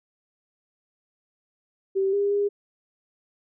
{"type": "tone with pitch steps", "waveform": "sine", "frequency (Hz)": [387.2, 403.4, 406.5], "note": ["G4", "G4", "G#4"], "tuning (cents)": [-21, 50, -37], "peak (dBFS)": -20, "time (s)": [1.95, 2.49], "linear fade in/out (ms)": 20, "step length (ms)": 180, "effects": []}